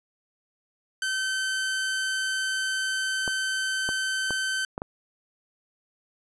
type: tone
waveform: sawtooth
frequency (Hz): 1539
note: G6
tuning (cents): -32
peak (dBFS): -22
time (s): 1.02-4.65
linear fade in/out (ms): 2
type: clicks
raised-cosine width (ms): 1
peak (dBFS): -17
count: 5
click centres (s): 3.278 / 3.89 / 4.307 / 4.779 / 4.819
effects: resampled to 24000 Hz